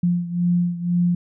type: beating tone pair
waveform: sine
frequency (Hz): 174.61 / 176.61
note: F3 / F3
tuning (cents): 0 / +20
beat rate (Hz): 2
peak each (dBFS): -19 / -23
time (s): 0.03-1.15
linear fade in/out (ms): 5
effects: none